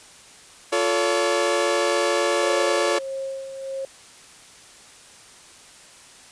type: chord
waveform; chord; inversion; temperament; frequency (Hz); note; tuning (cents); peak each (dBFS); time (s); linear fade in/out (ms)
sawtooth; F augmented; none; equal with one note detuned; 349.2 / 440 / 567.3; F4 / A4 / C#5; 0 / 0 / +40; -21 / -21 / -18; 0.72-2.99; 10
type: tone with tremolo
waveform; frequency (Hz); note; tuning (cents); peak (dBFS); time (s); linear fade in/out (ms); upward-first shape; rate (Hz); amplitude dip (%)
sine; 538; C5; +48; -26; 2.42-3.85; 2; sine; 1.6; 55
effects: white hiss -47 dBFS RMS until 6.31 s + resampled to 22050 Hz